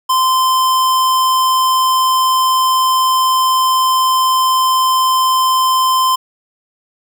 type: tone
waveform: square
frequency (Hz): 1036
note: C6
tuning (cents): -17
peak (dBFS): -11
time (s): 0.09-6.16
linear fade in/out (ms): 10
effects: none